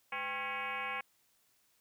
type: tone with frequency modulation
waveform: sine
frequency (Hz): 1661.2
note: G#6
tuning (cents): 0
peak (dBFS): -35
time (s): 0.12-1.01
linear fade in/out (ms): 5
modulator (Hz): 289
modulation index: 3.3
effects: white hiss -72 dBFS RMS until 1.8 s